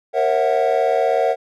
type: chord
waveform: triangle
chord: F# dominant seventh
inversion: first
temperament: equal with one note detuned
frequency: 466.2 / 542 / 659.3 / 740 Hz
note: A#4 / C#5 / E5 / F#5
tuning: 0 / -39 / 0 / 0 cents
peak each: -18 dBFS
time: 0.13-1.36 s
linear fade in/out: 50 ms
effects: tanh soft clip ceiling -5 dBFS